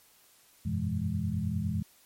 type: tone cluster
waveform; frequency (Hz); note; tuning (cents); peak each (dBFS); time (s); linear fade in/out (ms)
sine; 89.2 / 99 / 120.8 / 166.9 / 207.1; F2 / G2 / B2 / E3 / G#3; +37 / +18 / -38 / +22 / -5; -34 / -36 / -36 / -34 / -34; 0.65-1.83; 10
effects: white hiss -61 dBFS RMS until 2.05 s + MP3 64 kbps